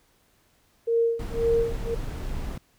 sine tone with tremolo, 462.3 Hz, A#4, 14 cents flat, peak -18 dBFS, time 0.87-1.95 s, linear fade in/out 10 ms, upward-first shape sine, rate 1.9 Hz, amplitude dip 100%
brown noise, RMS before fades -31 dBFS, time 1.19-2.58 s, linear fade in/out 5 ms
effects pink hiss -64 dBFS RMS until 2.78 s

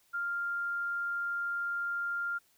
sine tone, 1396.9 Hz, F6, in tune, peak -31 dBFS, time 0.13-2.39 s, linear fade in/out 20 ms, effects white hiss -68 dBFS RMS until 2.57 s

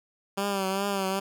10% pulse tone with vibrato, 195.6 Hz, G3, 4 cents flat, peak -18 dBFS, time 0.37-1.2 s, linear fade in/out 10 ms, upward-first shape triangle, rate 2.5 Hz, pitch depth 64 cents each way, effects none

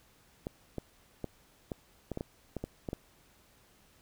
clicks, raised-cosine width 2 ms, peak -22 dBFS, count 11, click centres 0.469 / 0.783 / 1.243 / 1.718 / 2.117 / 2.174 / 2.209 / 2.567 / 2.64 / 2.888 / 2.931 s, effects pink hiss -64 dBFS RMS until 4.01 s

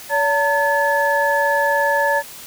sine tone cluster, 569 / 906 / 1717 Hz, C#5 / A#5 / A6, +45 / -50 / -43 cents, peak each -19 dBFS, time 0.09-2.23 s, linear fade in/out 50 ms, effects white hiss -37 dBFS RMS until 2.46 s

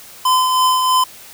square tone with tremolo, 1022 Hz, C6, 41 cents flat, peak -11 dBFS, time 0.25-1.04 s, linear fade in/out 5 ms, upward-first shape triangle, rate 3.1 Hz, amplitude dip 40%, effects white hiss -39 dBFS RMS until 1.33 s

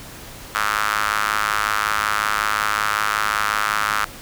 square tone with high-pass filter, 52.7 Hz, G#1, 26 cents sharp, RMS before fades -21 dBFS, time 0.55-4.05 s, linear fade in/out 0 ms, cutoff 1300 Hz, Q 3.9, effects pink hiss -38 dBFS RMS until 4.21 s

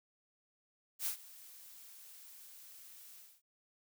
blue noise with ADSR envelope, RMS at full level -35 dBFS, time 0.99-3.42 s, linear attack 73 ms, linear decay 100 ms, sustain -20 dB, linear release 240 ms, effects none

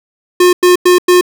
square tone bursts, 358.8 Hz, F4, 47 cents sharp, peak -5 dBFS, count 4, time 0.4-1.211 s, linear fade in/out 5 ms, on 130 ms, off 97 ms, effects none

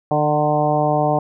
harmonic tone with a mistuned harmonic, 149.9 Hz, D3, 36 cents sharp, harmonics 1 / 2 / 3 / 4 / 5 / 6 / 7, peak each -22 / -24 / -25 / -20 / -19 / -26 / -29 dBFS, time 0.11-1.19 s, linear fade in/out 2 ms, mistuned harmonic 6, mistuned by +19 cents, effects none

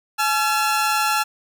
sawtooth tone pair together, 852 / 1359.5 Hz, G#5 / F6, +44 / -47 cents, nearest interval minor sixth, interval 809 cents, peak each -17 dBFS, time 0.18-1.24 s, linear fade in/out 20 ms, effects none

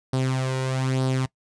sawtooth tone with flanger, 130.8 Hz, C3, in tune, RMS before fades -24 dBFS, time 0.13-1.26 s, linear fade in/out 5 ms, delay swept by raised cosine 0.21 to 2.11 ms, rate 1.1 Hz, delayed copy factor +0.6, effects noise-tail reverb RT60 0.1 s tail -21 dB re dry + resampled to 22050 Hz

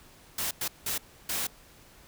white noise bursts at uneven times, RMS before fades -31 dBFS, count 4, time 0.38-0.51 / 0.61-0.68 / 0.86-0.98 / 1.29-1.47 s, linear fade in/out 5 ms, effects pink hiss -55 dBFS RMS until 2.07 s

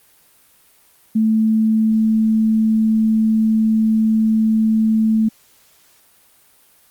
sine tone, 220 Hz, A3, in tune, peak -12 dBFS, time 1.15-5.29 s, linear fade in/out 10 ms, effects white hiss -53 dBFS RMS until 6.9 s + Opus 32 kbps

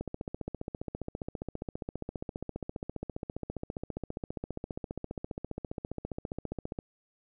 click train, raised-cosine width 2 ms, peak -22 dBFS, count 102, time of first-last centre 0.01-6.789 s, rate 14.9 Hz, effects none

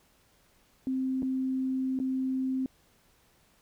sine tone with dropouts, 261.6 Hz, C4, in tune, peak -27 dBFS, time 0.87-2.66 s, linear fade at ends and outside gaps 1 ms, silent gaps 1.222-1.229 / 1.99-2 s, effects pink hiss -65 dBFS RMS until 3.61 s

